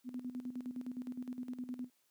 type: tone with tremolo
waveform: sine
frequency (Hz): 250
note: B3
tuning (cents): +21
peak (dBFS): -37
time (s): 0.04-1.9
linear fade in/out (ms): 50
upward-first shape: square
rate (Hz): 9.7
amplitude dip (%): 70
effects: white hiss -75 dBFS RMS until 2.1 s + high-pass 150 Hz 12 dB/octave